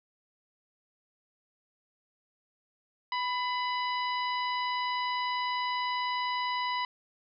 harmonic tone with a mistuned harmonic, 990 Hz, B5, 4 cents sharp, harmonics 1 / 2 / 3 / 4 / 5, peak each -30 / -36 / -40 / -42 / -44 dBFS, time 3.12-6.85 s, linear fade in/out 2 ms, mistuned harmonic 2, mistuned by +30 cents, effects none

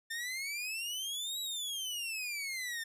sawtooth exponential two-way sweep, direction up then down, 1793 to 3912 to 1793 Hz, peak -33 dBFS, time 0.1-2.84 s, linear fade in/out 10 ms, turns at 1.4 s, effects resampled to 32000 Hz

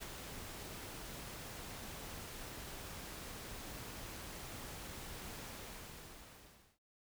pink noise with ADSR envelope, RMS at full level -44 dBFS, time 0-6.79 s, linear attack 28 ms, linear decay 11 ms, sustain -4 dB, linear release 1300 ms, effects none

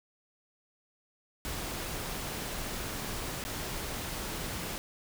pink noise with dropouts, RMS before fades -37 dBFS, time 1.45-4.78 s, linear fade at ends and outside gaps 0 ms, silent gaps 3.439-3.45 s, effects none

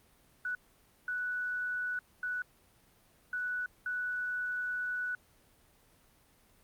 sine tone bursts at uneven times, 1480 Hz, F#6, in tune, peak -32 dBFS, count 5, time 0.45-0.55 / 1.08-1.99 / 2.23-2.42 / 3.33-3.66 / 3.86-5.15 s, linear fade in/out 2 ms, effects pink hiss -65 dBFS RMS until 6.63 s + Opus 32 kbps

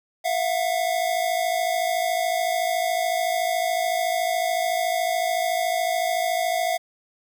square tone pair together, 668 / 721.8 Hz, E5 / F#5, +23 / -43 cents, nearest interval minor second, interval 134 cents, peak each -25 dBFS, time 0.24-6.78 s, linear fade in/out 20 ms, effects 9-bit

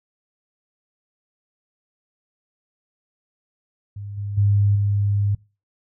sine tone with level steps, 101.5 Hz, G#2, 39 cents flat, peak -30 / -25 / -14 / -17 dBFS, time 3.96-5.35 s, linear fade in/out 5 ms, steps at 4.17 / 4.37 / 4.75 s, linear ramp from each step 10 ms, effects noise-tail reverb RT60 0.3 s tail -23 dB re dry

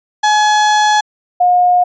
35% pulse / sine tone pair in turn, 846 / 717.1 Hz, G#5 / F5, +32 / +46 cents, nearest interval minor third, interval 286 cents, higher first, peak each -7 dBFS, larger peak neither, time 0.23-1.01 / 1.4-1.84 s, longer first, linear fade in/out 10 ms, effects resampled to 16000 Hz

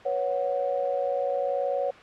sine chord, B suspended second, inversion none, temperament equal with one note detuned, 493.9 / 554.4 / 736.2 Hz, B4 / C#5 / F#5, 0 / 0 / -9 cents, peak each -31 / -26 / -31 dBFS, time 0.05-1.91 s, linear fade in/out 10 ms, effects white hiss -46 dBFS RMS until 2.02 s + low-pass 2000 Hz 12 dB/octave

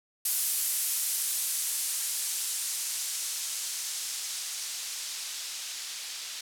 violet noise with low-pass filter sweep, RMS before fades -33 dBFS, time 0.25-6.41 s, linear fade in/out 5 ms, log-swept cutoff 12000 to 4400 Hz, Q 0.84, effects none

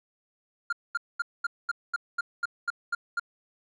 triangle tone bursts, 1402 Hz, F6, 6 cents sharp, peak -23 dBFS, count 11, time 0.7-3.197 s, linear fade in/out 5 ms, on 27 ms, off 220 ms, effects resampled to 24000 Hz

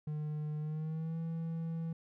triangle tone with pitch glide, 151.5 to 164.26 Hz, D#3 to E3, -46 to -6 cents, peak -33 dBFS, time 0.07-1.93 s, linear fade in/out 5 ms, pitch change +140 cents, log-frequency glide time 0.59-1.18 s, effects none

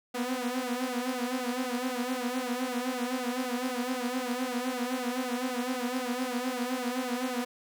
sawtooth tone with flanger, 250 Hz, B3, 21 cents sharp, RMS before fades -32 dBFS, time 0.14-7.45 s, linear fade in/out 10 ms, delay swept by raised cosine 1.4 to 5.8 ms, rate 3.9 Hz, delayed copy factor +0.95, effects none

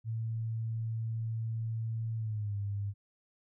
sine tone with pitch glide, 112.8 to 101.08 Hz, A2 to G#2, +44 to -46 cents, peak -32 dBFS, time 0.04-2.94 s, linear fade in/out 50 ms, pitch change -190 cents, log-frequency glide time 2.16-2.56 s, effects none

